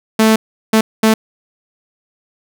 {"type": "tone bursts at uneven times", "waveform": "sawtooth", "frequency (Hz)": 220, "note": "A3", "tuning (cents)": 0, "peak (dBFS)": -4, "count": 3, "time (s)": [[0.19, 0.36], [0.73, 0.81], [1.03, 1.14]], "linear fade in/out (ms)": 5, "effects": []}